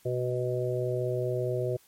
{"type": "harmonic tone", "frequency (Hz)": 124.6, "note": "B2", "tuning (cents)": 16, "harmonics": [1, 3, 4, 5], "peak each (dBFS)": [-31, -31, -33, -34], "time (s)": [0.05, 1.77], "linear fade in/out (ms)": 10, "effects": ["white hiss -61 dBFS RMS until 1.87 s", "MP3 64 kbps"]}